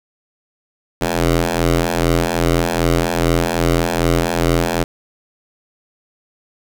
10% pulse ring-modulated tone, 84.1 Hz, E2, 35 cents sharp, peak -3 dBFS, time 1.01-4.84 s, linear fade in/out 5 ms, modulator 209 Hz, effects none

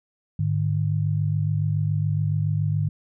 sine tone pair together, 103.83 / 150.94 Hz, G#2 / D3, 0 / +48 cents, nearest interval tritone, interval 648 cents, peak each -23 dBFS, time 0.39-2.89 s, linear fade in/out 5 ms, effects none

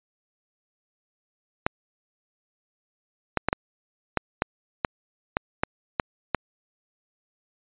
clicks, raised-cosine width 0.5 ms, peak -6 dBFS, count 11, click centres 1.665 / 3.373 / 3.486 / 3.529 / 4.173 / 4.421 / 4.848 / 5.369 / 5.635 / 5.998 / 6.347 s, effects resampled to 8000 Hz

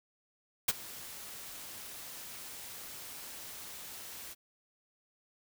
white noise with ADSR envelope, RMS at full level -25 dBFS, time 0.68-4.35 s, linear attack 8 ms, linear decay 29 ms, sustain -21 dB, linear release 31 ms, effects none

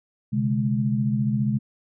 sine tone cluster, 128.6 / 143.2 / 209.5 Hz, C3 / D3 / G#3, -30 / -43 / +15 cents, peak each -24 / -28 / -23 dBFS, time 0.32-1.59 s, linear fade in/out 20 ms, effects none

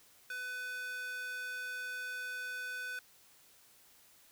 square tone with high-pass filter, 500 Hz, B4, 21 cents sharp, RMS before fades -41 dBFS, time 0.3-2.99 s, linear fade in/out 2 ms, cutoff 1600 Hz, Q 3.8, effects white hiss -63 dBFS RMS until 4.31 s

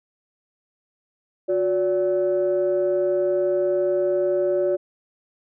sine tone pair together, 363 / 574.6 Hz, F#4 / D5, -33 / -38 cents, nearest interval minor sixth, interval 795 cents, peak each -20 dBFS, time 1.48-4.77 s, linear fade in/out 20 ms, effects tanh soft clip ceiling -13 dBFS

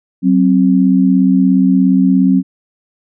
sine tone pair together, 187.84 / 264.9 Hz, F#3 / C4, +26 / +22 cents, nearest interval tritone, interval 596 cents, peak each -10 dBFS, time 0.22-2.43 s, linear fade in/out 50 ms, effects none

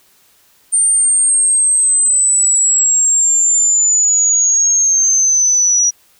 sine linear sweep, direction down, 8910 to 5790 Hz, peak -9 dBFS, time 0.72-5.91 s, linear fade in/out 20 ms, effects white hiss -52 dBFS RMS until 6.19 s

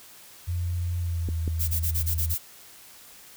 sine tone with pitch glide, 87.31 to 81.46 Hz, F2 to E2, 0 to -20 cents, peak -25 dBFS, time 0.47-2.35 s, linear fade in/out 20 ms, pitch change -120 cents, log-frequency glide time 0.99-1.39 s
clicks, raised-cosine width 3 ms, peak -19 dBFS, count 2, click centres 1.288 / 1.478 s
violet noise bursts, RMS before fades -28 dBFS, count 7, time 1.59-2.384 s, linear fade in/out 20 ms, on 92 ms, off 25 ms
effects white hiss -49 dBFS RMS until 3.36 s

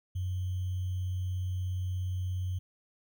sine tone with sample-and-hold, 91.7 Hz, F#2, 15 cents flat, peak -30 dBFS, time 0.15-2.59 s, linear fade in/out 10 ms, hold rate 3150 Hz, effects none

